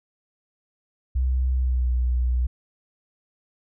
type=tone with pitch glide; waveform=sine; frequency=64 to 61.61 Hz; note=C2 to B1; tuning=-38 to -4 cents; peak=-19 dBFS; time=1.15-2.47 s; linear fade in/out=10 ms; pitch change=-66 cents; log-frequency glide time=1.56-1.91 s; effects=none